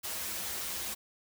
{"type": "noise with comb filter", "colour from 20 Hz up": "white", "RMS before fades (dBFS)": -37, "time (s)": [0.03, 0.95], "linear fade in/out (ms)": 20, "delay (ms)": 6.9, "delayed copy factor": -0.85, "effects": []}